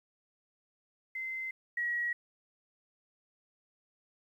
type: tone pair in turn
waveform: sine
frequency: 2068 / 1910.9 Hz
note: C7 / A#6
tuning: -21 / +42 cents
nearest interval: minor second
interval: 137 cents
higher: first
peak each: -35 / -30 dBFS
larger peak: second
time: 1.15-1.51 / 1.77-2.13 s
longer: neither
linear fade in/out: 5 ms
effects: 11-bit